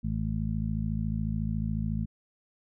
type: harmonic tone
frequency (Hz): 54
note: A1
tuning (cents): -32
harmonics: 1 / 2 / 3 / 4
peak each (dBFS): -33 / -33 / -33 / -33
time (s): 0.03-2.06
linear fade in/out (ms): 20
effects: none